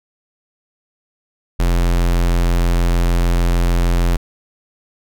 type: tone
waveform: square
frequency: 43.25 Hz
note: F1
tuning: 16 cents flat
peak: -13 dBFS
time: 1.59-4.17 s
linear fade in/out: 10 ms
effects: none